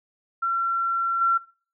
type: tone with level steps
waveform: sine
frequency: 1360 Hz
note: F6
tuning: 46 cents flat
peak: -21 / -17 dBFS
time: 0.42-1.38 s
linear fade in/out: 10 ms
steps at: 1.21 s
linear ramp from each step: 5 ms
effects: noise-tail reverb RT60 0.4 s tail -21 dB re dry